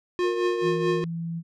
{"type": "tone with tremolo", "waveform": "square", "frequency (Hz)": 357.7, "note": "F4", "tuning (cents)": 41, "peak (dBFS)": -21, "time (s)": [0.19, 1.04], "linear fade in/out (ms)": 0, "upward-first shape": "triangle", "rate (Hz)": 4.6, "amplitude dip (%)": 65}
{"type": "tone", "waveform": "sine", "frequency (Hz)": 465.9, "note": "A#4", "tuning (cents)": -1, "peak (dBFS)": -28, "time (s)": [0.22, 1.05], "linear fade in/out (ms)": 50}
{"type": "tone with pitch glide", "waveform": "sine", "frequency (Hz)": [164.81, 166.92], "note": ["E3", "E3"], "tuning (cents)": [0, 22], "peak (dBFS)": -28, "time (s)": [0.61, 1.43], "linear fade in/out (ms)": 50, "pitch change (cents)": 22, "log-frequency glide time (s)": [0.98, 1.11]}
{"effects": ["low-pass 4000 Hz 12 dB/octave"]}